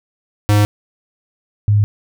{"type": "tone pair in turn", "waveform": ["square", "sine"], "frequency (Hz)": [103.83, 103.83], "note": ["G#2", "G#2"], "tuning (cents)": [0, 0], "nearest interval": "unison", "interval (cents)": 0, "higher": "neither", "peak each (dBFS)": [-10, -9], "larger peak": "second", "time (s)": [[0.49, 0.65], [1.68, 1.84]], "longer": "neither", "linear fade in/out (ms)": 0, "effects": []}